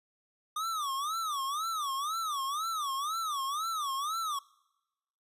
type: tone with vibrato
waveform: square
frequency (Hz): 1200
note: D6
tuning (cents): +37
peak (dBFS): -32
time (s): 0.56-4.39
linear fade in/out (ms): 5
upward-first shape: sine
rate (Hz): 2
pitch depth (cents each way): 200
effects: noise-tail reverb RT60 1.0 s tail -24 dB re dry + resampled to 32000 Hz